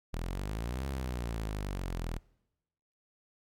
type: exponential two-way sweep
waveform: sawtooth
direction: up then down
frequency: 39.25 to 68.8 to 39.25 Hz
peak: -30 dBFS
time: 0.13-2.19 s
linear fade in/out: 10 ms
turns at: 0.87 s
effects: noise-tail reverb RT60 1.0 s tail -25 dB re dry + AAC 64 kbps